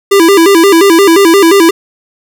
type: tone with vibrato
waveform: square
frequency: 362.8 Hz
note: F#4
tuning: 34 cents flat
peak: -3 dBFS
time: 0.11-1.71 s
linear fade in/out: 10 ms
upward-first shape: square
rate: 5.7 Hz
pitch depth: 160 cents each way
effects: none